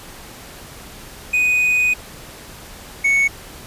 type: tone pair in turn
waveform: triangle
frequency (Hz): 2489 / 2217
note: D#7 / C#7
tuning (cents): 0 / 0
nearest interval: major second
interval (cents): 200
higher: first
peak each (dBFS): -12 / -11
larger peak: second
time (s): 1.33-1.94 / 3.04-3.28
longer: first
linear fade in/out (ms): 10
effects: pink hiss -38 dBFS RMS until 3.66 s + resampled to 32000 Hz